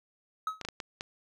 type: tone with exponential decay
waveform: triangle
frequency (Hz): 1279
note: D#6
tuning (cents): +47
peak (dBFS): -24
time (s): 0.47-0.62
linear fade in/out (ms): 2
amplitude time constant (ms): 32
type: clicks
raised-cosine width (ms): 0.2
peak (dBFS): -19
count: 5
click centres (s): 0.613 / 0.65 / 0.687 / 0.802 / 1.009
effects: none